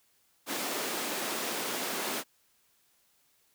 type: high-pass noise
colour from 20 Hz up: pink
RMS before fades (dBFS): -34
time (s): 0.46-2.24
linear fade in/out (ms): 50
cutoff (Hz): 240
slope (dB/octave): 24
effects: white hiss -69 dBFS RMS until 3.54 s